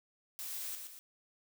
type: noise with echo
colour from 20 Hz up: blue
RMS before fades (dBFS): -42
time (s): 0.39-0.75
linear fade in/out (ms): 0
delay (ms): 120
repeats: 2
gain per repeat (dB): -5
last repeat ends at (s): 0.99
effects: none